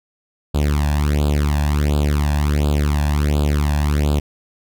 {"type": "tone with flanger", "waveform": "sawtooth", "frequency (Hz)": 73.4, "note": "D2", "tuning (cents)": 0, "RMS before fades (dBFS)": -17, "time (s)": [0.54, 4.2], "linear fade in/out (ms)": 10, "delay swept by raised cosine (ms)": [0.25, 1.18], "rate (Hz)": 1.4, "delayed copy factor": 0.95, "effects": []}